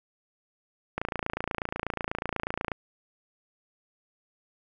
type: click train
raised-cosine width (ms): 0.5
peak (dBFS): -14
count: 50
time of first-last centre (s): 0.98-2.718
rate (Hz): 28.2
effects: none